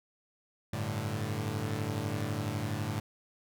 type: chord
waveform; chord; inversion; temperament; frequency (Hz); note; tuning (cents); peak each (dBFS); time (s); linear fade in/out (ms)
sawtooth; G suspended second; none; equal; 98 / 110 / 146.83; G2 / A2 / D3; 0 / 0 / 0; -33 / -31 / -34; 0.73-3; 5
effects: none